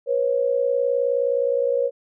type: tone pair together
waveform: sine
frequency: 486 / 545.5 Hz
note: B4 / C#5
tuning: -28 / -28 cents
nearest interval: major second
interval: 200 cents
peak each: -21 dBFS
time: 0.06-1.91 s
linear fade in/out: 50 ms
effects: none